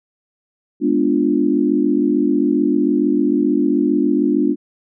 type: chord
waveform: sine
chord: G# diminished seventh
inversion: none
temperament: equal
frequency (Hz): 207.7 / 246.9 / 293.7 / 349.2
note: G#3 / B3 / D4 / F4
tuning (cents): 0 / 0 / 0 / 0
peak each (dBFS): -22 / -19 / -16 / -20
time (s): 0.8-4.56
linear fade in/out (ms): 50
effects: none